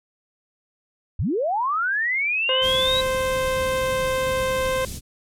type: linear sweep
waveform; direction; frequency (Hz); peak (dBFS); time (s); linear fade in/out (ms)
sine; up; 55.4 to 3908; -20; 1.19-3.01; 5
type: harmonic tone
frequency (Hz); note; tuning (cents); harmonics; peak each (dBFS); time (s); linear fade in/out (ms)
521; C5; -7; 1 / 2 / 3 / 4 / 5 / 6 / 7; -22 / -28 / -32 / -34 / -36 / -38 / -39; 2.49-4.85; 2
type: band-stop noise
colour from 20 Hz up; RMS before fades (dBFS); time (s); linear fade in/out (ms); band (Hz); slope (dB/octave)
pink; -32; 2.61-5.01; 50; 240 to 4700; 12
effects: low-pass 12000 Hz 12 dB/octave